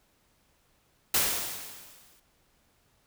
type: noise with exponential decay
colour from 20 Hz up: white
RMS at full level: -23 dBFS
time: 1.14-2.2 s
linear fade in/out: 5 ms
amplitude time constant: 230 ms
effects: pink hiss -68 dBFS RMS until 3.06 s